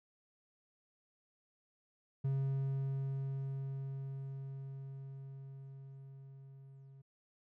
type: tone with level ramp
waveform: triangle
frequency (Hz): 135.8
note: C#3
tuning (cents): -35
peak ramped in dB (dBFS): -29 to -52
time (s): 2.24-7.02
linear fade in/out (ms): 10
effects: none

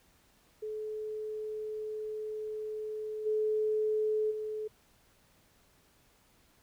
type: tone with level steps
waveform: sine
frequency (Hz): 430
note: A4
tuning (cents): -40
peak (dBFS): -35 / -27 / -34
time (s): 0.62-4.68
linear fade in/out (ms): 10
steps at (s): 3.25 / 4.3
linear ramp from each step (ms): 20
effects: pink hiss -66 dBFS RMS until 6.62 s

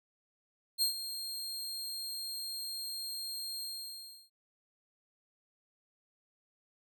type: tone with ADSR envelope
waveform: sawtooth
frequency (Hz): 4216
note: C8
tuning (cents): +12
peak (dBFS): -23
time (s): 0.78-4.3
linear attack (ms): 40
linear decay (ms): 110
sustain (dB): -12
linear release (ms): 680
effects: none

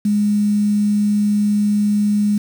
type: tone with quantisation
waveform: sine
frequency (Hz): 207.3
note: G#3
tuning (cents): -3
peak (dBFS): -13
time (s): 0.05-2.38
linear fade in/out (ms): 5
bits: 6
effects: none

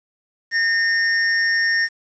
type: tone with amplitude modulation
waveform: square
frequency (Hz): 1830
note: A#6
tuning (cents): -32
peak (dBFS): -15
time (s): 0.51-1.89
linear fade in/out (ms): 50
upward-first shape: sine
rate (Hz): 192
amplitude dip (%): 40
effects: resampled to 16000 Hz + 8-bit

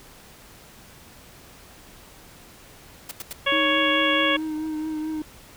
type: noise bursts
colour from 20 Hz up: white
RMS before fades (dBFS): -33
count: 3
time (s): 3.09-3.33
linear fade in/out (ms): 5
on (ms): 24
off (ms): 84
type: harmonic tone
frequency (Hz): 556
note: C#5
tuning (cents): +5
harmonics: 1 / 2 / 3 / 4 / 5 / 6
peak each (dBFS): -26 / -26 / -26 / -26 / -26 / -26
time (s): 3.46-4.37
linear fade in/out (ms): 10
type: tone with vibrato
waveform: triangle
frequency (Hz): 311.1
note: D#4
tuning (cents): 0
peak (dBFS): -24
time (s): 3.52-5.22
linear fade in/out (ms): 2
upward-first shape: triangle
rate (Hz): 4.6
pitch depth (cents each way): 30
effects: pink hiss -48 dBFS RMS until 5.56 s

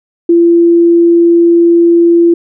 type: tone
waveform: sine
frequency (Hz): 340.3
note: F4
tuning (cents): -45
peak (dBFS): -3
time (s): 0.29-2.34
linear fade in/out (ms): 5
effects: none

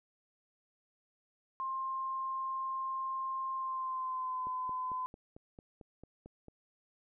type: tone with pitch glide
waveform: sine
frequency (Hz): 1058 to 1018.4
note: C6 to C6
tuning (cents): +19 to -47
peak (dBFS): -34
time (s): 1.6-5.06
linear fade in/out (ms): 0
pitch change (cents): -66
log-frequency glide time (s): 3.53-4.46
type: click train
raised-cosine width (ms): 2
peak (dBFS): -37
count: 10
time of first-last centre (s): 4.47-6.483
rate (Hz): 4.47
effects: none

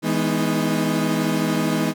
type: chord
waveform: 35% pulse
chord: E major seventh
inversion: none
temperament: equal with one note detuned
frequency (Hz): 161.98 / 207.7 / 246.9 / 311.1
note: E3 / G#3 / B3 / D#4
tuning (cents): -30 / 0 / 0 / 0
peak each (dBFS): -23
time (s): 0.02-1.94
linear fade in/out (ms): 50
effects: none

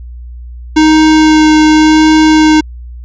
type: tone with vibrato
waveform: square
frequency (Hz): 310.7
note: D#4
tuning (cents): -2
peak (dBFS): -4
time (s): 0.76-2.61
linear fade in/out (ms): 10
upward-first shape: sine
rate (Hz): 0.9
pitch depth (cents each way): 10
effects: added 60 Hz sine -24 dBFS peak until 3.04 s + resampled to 16000 Hz

